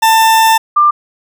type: tone pair in turn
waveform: 40% pulse / sine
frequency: 892 / 1190.7 Hz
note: A5 / D6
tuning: +23 / +23 cents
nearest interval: perfect fourth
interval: 500 cents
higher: second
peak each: -5 dBFS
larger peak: neither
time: 0.02-0.58 / 0.76-0.91 s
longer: first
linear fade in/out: 10 ms
effects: none